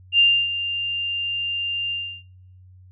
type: tone with ADSR envelope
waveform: sine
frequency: 2794 Hz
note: F7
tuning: in tune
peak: -11 dBFS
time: 0.12-2.23 s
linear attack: 68 ms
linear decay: 290 ms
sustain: -12 dB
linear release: 320 ms
effects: noise-tail reverb RT60 0.7 s tail -23 dB re dry + added 92 Hz sine -45 dBFS peak until 2.91 s